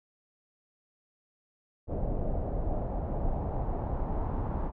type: noise with low-pass filter sweep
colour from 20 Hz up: brown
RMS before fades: -31 dBFS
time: 1.87-4.72 s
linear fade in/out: 50 ms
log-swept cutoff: 600 to 940 Hz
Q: 2.8
effects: none